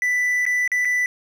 triangle tone with dropouts, 1983 Hz, B6, 7 cents sharp, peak -16 dBFS, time 0.02-1.06 s, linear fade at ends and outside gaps 1 ms, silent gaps 0.454-0.464 / 0.677-0.717 / 0.849-0.853 s, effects none

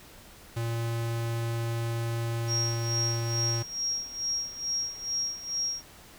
square tone, 115.8 Hz, A#2, 11 cents flat, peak -29 dBFS, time 0.56-3.63 s, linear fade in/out 10 ms
sine tone with tremolo, 5600 Hz, F8, 4 cents sharp, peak -26 dBFS, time 2.47-5.83 s, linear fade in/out 50 ms, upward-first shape sine, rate 2.3 Hz, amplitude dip 80%
effects pink hiss -51 dBFS RMS until 6.18 s

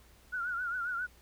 sine tone with vibrato, 1435 Hz, F6, 47 cents sharp, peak -32 dBFS, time 0.32-1.07 s, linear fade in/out 20 ms, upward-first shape triangle, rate 7.4 Hz, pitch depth 100 cents each way, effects added 60 Hz sine -60 dBFS peak until 1.21 s + pink hiss -62 dBFS RMS until 1.21 s

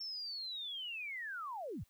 sine linear sweep, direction down, 5450 to 51.1 Hz, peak -40 dBFS, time 0-1.84 s, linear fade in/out 10 ms, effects white hiss -73 dBFS RMS until 1.89 s

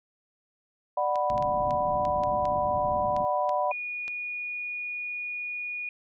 sine chord, B minor, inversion first, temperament just, 592.7 / 740.8 / 987.8 Hz, D5 / F#5 / B5, +16 / +2 / 0 cents, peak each -28 dBFS, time 0.97-3.72 s, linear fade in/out 5 ms
clicks, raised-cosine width 0.2 ms, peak -24 dBFS, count 11, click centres 1.157 / 1.3 / 1.379 / 1.425 / 1.708 / 2.052 / 2.236 / 2.454 / 3.165 / 3.493 / 4.08 s
white low-pass noise, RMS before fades -39 dBFS, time 1.3-3.25 s, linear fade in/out 0 ms, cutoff 260 Hz, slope 24 dB/octave
sine tone, 2451 Hz, D#7, 27 cents flat, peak -31 dBFS, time 3.71-5.89 s, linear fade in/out 2 ms
effects none

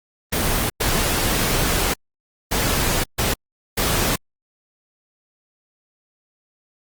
pink noise bursts at uneven times, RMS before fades -20 dBFS, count 5, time 0.32-0.7 / 0.8-1.94 / 2.51-3.04 / 3.18-3.34 / 3.77-4.16 s, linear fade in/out 10 ms, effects Opus 24 kbps

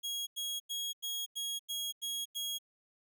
sawtooth tone bursts, 3300 Hz, G#7, 12 cents flat, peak -32 dBFS, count 8, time 0.03-2.587 s, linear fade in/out 20 ms, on 240 ms, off 91 ms, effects none

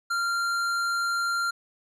sine tone with hard clipping, 1386 Hz, F6, 14 cents flat, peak -26 dBFS, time 0.1-1.51 s, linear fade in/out 10 ms, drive 12 dB, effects none

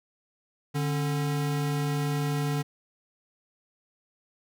square tone pair together, 146.83 / 273.9 Hz, D3 / C#4, 0 / -21 cents, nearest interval major seventh, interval 1079 cents, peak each -27 / -35 dBFS, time 0.74-2.63 s, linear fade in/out 20 ms, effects none

